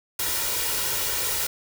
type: noise with comb filter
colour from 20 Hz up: white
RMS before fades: -26 dBFS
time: 0.19-1.47 s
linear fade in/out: 5 ms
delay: 2.1 ms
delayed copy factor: +0.6
effects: none